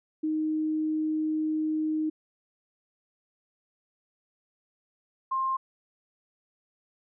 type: tone pair in turn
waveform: sine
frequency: 311.1 / 1058.3 Hz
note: D#4 / C6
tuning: 0 / +19 cents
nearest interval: octave + major sixth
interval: 2119 cents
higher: second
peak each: -25 dBFS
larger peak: neither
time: 0.23-2.1 / 5.31-5.57 s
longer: first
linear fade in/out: 10 ms
effects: none